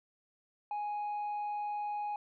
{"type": "tone", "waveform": "sine", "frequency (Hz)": 831, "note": "G#5", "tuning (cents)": 1, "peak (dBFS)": -31, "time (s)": [0.71, 2.16], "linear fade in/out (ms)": 2, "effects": ["tanh soft clip ceiling -33 dBFS"]}